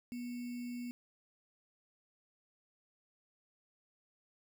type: tone with sample-and-hold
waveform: sine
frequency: 242.8 Hz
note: B3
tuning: 29 cents flat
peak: -39 dBFS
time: 0.12-0.91 s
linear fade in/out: 0 ms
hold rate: 2450 Hz
effects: none